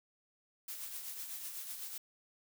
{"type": "noise with tremolo", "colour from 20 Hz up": "blue", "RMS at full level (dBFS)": -42, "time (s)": [0.68, 1.98], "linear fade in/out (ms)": 5, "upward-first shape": "triangle", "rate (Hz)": 8, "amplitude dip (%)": 50, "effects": []}